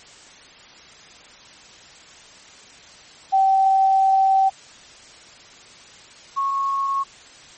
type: tone pair in turn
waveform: sine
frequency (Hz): 772 / 1097.8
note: G5 / C#6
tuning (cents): -27 / -17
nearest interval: tritone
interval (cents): 610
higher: second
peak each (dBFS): -13 / -19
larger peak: first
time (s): 3.32-4.5 / 6.36-7.04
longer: first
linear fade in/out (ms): 20
effects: white hiss -45 dBFS RMS until 7.57 s + MP3 32 kbps